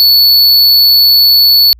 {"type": "tone", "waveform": "square", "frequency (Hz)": 4435, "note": "C#8", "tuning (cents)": 0, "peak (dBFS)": -4, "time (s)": [0, 1.73], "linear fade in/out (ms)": 0, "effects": ["added 58 Hz sine -35 dBFS peak until 1.79 s"]}